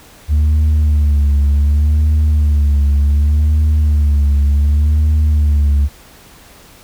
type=tone with vibrato; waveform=sine; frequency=73.8 Hz; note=D2; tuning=9 cents sharp; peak=-6 dBFS; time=0.28-5.89 s; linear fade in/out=50 ms; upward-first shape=sine; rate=0.67 Hz; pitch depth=65 cents each way; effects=tanh soft clip ceiling -8 dBFS + pink hiss -42 dBFS RMS until 6.83 s